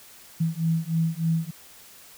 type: beating tone pair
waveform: sine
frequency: 161.9 / 165.2 Hz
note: E3 / E3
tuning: -31 / +4 cents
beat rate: 3.3 Hz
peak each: -25 dBFS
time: 0.4-1.51 s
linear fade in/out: 10 ms
effects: white hiss -49 dBFS RMS until 2.17 s